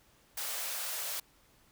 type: high-pass noise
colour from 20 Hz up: white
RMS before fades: -37 dBFS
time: 0.37-1.2 s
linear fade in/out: 5 ms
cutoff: 480 Hz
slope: 48 dB/octave
effects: pink hiss -65 dBFS RMS until 1.71 s